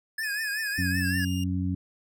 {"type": "tone with vibrato", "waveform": "square", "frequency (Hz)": 1704, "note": "G#6", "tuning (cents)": 44, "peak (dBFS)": -29, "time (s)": [0.18, 1.25], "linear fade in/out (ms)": 5, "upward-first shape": "triangle", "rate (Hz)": 5.3, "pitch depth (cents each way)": 110}
{"type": "tone with pitch glide", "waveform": "sawtooth", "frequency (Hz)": [2499, 2821], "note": ["D#7", "F7"], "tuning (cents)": [7, 17], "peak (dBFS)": -34, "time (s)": [0.23, 1.44], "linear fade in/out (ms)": 5, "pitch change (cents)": 210, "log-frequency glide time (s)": [0.88, 1.22]}
{"type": "harmonic tone", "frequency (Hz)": 91.6, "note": "F#2", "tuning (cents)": -17, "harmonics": [1, 2, 3], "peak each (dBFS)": [-28, -30, -31], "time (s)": [0.78, 1.75], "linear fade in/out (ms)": 5}
{"effects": []}